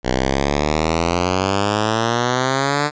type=exponential sweep; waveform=5% pulse; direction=up; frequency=61.74 to 149.9 Hz; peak=-5 dBFS; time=0.03-2.91 s; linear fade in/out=50 ms; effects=resampled to 16000 Hz